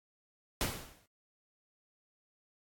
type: noise with exponential decay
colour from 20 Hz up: pink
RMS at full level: -30 dBFS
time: 0.61-1.06 s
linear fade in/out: 1 ms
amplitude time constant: 96 ms
effects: AAC 64 kbps